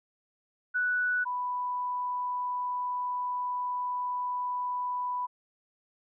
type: tone pair in turn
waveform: sine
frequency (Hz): 1480 / 990.5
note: F#6 / B5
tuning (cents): 0 / +5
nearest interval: perfect fifth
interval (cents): 695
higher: first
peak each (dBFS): -25 / -29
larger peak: first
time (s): 0.74-1.25 / 1.25-5.27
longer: second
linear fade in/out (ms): 20
effects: none